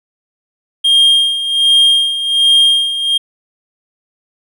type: tone with tremolo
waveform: triangle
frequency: 3219 Hz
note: G7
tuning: 45 cents sharp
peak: -4 dBFS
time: 0.84-3.18 s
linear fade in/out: 10 ms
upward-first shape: sine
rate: 1.3 Hz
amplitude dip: 70%
effects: none